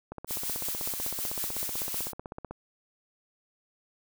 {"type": "click train", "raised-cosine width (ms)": 1, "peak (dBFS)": -24, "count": 39, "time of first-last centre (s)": [0.12, 2.51], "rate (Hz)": 15.9}
{"type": "noise with tremolo", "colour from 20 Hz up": "blue", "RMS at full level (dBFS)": -32, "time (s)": [0.27, 2.13], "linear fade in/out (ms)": 50, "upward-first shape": "sine", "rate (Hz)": 5.4, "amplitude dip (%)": 35}
{"effects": []}